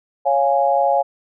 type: chord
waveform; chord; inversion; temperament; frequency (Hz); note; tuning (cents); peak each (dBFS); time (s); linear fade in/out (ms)
sine; Db major; none; equal; 554.4 / 698.5 / 830.6; Db5 / F5 / Ab5; 0 / 0 / 0; -18; 0.25-1.03; 20
effects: none